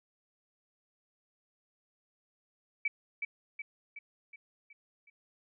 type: tone with echo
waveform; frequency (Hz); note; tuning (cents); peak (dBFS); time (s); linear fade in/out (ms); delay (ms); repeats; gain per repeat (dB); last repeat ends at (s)
sine; 2297; D7; -39; -27; 2.85-2.88; 5; 370; 6; -5; 5.1
effects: none